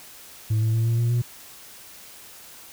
sine tone with pitch steps, 109.1 / 111.26 / 113.47 / 115.72 / 118.02 / 120.36 Hz, A2 / A2 / A#2 / A#2 / A#2 / B2, -14 / +20 / -46 / -12 / +22 / -44 cents, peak -16 dBFS, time 0.5-1.22 s, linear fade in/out 10 ms, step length 120 ms, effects tanh soft clip ceiling -18 dBFS + white hiss -45 dBFS RMS until 2.72 s

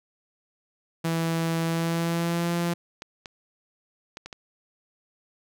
sawtooth tone with pitch glide, 164.81 to 171.61 Hz, E3 to F3, 0 to -30 cents, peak -20 dBFS, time 1.04-2.74 s, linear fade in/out 10 ms, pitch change +70 cents, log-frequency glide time 1.66-2.54 s
clicks, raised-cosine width 0.2 ms, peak -21 dBFS, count 5, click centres 3.021 / 3.258 / 4.171 / 4.26 / 4.328 s
effects none

